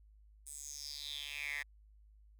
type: tone with high-pass filter sweep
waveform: 10% pulse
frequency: 144.7 Hz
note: D3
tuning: 25 cents flat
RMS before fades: -44 dBFS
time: 0.46-1.63 s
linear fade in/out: 10 ms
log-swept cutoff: 8900 to 1800 Hz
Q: 6.3
effects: added 52 Hz sine -59 dBFS peak until 2.39 s